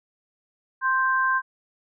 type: tone pair together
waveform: sine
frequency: 1048.1 / 1568 Hz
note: C6 / G6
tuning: +3 / 0 cents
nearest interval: perfect fifth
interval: 697 cents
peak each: -22 dBFS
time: 0.81-1.42 s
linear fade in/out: 50 ms
effects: none